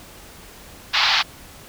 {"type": "band-pass noise", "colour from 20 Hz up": "white", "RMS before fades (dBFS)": -18, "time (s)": [0.93, 1.23], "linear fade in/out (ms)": 20, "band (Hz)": [740, 4800], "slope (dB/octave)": 48, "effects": ["pink hiss -43 dBFS RMS until 1.68 s"]}